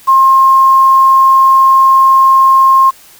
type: tone with quantisation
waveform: sine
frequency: 1066 Hz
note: C6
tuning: 32 cents sharp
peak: -3 dBFS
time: 0.07-2.91 s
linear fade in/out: 20 ms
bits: 5
effects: white hiss -40 dBFS RMS until 3.19 s

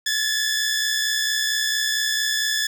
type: tone pair together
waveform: 15% pulse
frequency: 1695.6 / 1760 Hz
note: G#6 / A6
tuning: +35 / 0 cents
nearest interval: minor second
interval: 65 cents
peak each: -17 dBFS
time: 0.06-2.67 s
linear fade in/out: 5 ms
effects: none

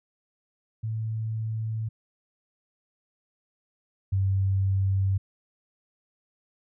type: tone pair in turn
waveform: sine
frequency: 110.7 / 96.67 Hz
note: A2 / G2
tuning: +11 / -24 cents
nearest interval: major second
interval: 235 cents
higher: first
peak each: -27 / -21 dBFS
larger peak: second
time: 0.83-1.89 / 4.12-5.18 s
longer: neither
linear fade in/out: 10 ms
effects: none

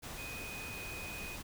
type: tone in noise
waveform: sine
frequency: 2496 Hz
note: D#7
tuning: 5 cents sharp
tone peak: -44 dBFS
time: 0.17-1.37 s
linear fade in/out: 20 ms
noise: pink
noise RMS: -45 dBFS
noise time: 0.02-1.43 s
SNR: -2 dB
effects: none

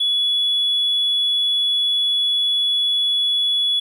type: tone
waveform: triangle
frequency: 3398 Hz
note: G#7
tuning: 39 cents sharp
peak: -13 dBFS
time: 0-3.8 s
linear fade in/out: 10 ms
effects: tanh soft clip ceiling -13 dBFS

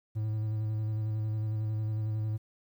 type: tone with vibrato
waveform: triangle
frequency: 108.3 Hz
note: A2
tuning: 27 cents flat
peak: -27 dBFS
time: 0.15-2.38 s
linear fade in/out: 20 ms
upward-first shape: square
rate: 11 Hz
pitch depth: 17 cents each way
effects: 11-bit

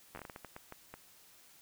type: slowing click train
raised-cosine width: 0.5 ms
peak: -30 dBFS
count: 12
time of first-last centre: 0.15-0.94 s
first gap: 10 ms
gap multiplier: 1.36
effects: white hiss -61 dBFS RMS until 1.61 s

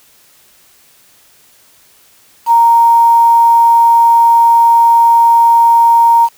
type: tone with quantisation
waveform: sine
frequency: 930 Hz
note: A#5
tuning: 4 cents flat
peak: -4 dBFS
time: 2.46-6.29 s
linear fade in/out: 50 ms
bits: 5
effects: white hiss -47 dBFS RMS until 6.37 s

